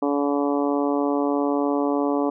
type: harmonic tone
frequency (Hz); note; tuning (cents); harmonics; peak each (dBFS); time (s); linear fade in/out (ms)
143.1; D3; -45; 2 / 3 / 4 / 5 / 6 / 7 / 8; -22 / -26 / -28 / -30 / -32 / -33 / -34; 0.02-2.3; 5
effects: none